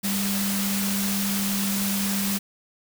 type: tone in noise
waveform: sine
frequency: 198.2 Hz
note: G3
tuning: 19 cents sharp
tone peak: -25 dBFS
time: 0.03-2.39 s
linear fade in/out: 20 ms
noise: white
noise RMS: -28 dBFS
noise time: 0.03-2.39 s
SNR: 0 dB
effects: none